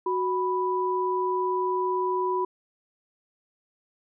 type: tone pair together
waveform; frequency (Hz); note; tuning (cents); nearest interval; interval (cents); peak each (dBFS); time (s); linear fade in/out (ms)
sine; 370 / 987.8; F#4 / B5; 0 / 0; octave + perfect fourth; 1700; -26; 0.06-2.45; 5
effects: none